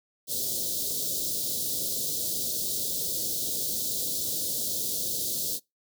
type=band-stop noise; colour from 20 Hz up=white; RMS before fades=-30 dBFS; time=0.27-5.6 s; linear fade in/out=50 ms; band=600 to 3600 Hz; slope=48 dB/octave; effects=noise-tail reverb RT60 0.2 s tail -24 dB re dry + high-pass 80 Hz 12 dB/octave